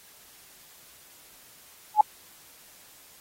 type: tone with exponential growth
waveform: sine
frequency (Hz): 849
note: G#5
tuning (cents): +38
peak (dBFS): -8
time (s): 1.94-2.01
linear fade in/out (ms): 5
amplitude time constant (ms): 15
effects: white hiss -53 dBFS RMS until 3.2 s + AAC 48 kbps